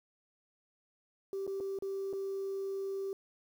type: tone with dropouts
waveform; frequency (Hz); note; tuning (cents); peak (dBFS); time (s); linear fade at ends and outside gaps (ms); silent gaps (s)
sine; 390; G4; -9; -33; 1.33-3.13; 1; 1.467-1.476 / 1.602-1.606 / 1.788-1.823 / 2.129-2.134
effects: tanh soft clip ceiling -31 dBFS + 10-bit